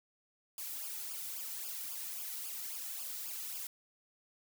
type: noise with flanger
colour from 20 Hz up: blue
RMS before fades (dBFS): -42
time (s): 0.58-3.67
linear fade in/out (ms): 2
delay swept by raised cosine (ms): 0.5 to 1.9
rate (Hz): 3.7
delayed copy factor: -0.95
effects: none